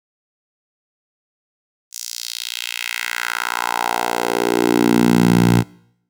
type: tone with high-pass filter sweep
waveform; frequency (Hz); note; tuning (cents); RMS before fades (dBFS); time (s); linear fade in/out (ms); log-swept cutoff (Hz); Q
10% pulse; 59; A#1; +22; -18; 1.91-5.64; 50; 6500 to 120; 2.2
effects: noise-tail reverb RT60 0.7 s tail -23 dB re dry